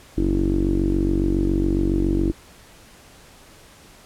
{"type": "tone with low-pass filter", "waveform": "sawtooth", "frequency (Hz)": 47.22, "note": "F#1", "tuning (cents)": 36, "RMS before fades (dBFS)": -20, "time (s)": [0.17, 2.32], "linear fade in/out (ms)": 10, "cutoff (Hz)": 320, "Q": 9.4, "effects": ["pink hiss -48 dBFS RMS until 4.05 s", "low-pass 12000 Hz 12 dB/octave"]}